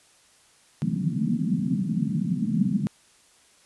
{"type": "band-pass noise", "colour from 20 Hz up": "pink", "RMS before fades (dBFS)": -25, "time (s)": [0.82, 2.87], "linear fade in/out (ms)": 0, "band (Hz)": [150, 240], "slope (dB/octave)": 48, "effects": ["white hiss -58 dBFS RMS until 3.65 s", "resampled to 24000 Hz"]}